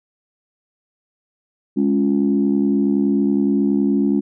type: chord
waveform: sine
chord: Db major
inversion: second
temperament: equal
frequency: 207.7 / 277.2 / 349.2 Hz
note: Ab3 / Db4 / F4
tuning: 0 / 0 / 0 cents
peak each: -17 / -17 / -22 dBFS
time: 1.76-4.21 s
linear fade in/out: 20 ms
effects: tanh soft clip ceiling -6 dBFS